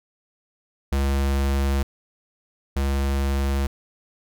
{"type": "tone pair in turn", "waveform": "square", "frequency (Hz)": [68.8, 68.8], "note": ["C#2", "C#2"], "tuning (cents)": [-12, -12], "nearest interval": "unison", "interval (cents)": 0, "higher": "neither", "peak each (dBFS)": [-20, -21], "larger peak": "first", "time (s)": [[0.92, 1.83], [2.76, 3.67]], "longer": "neither", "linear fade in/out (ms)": 5, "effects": []}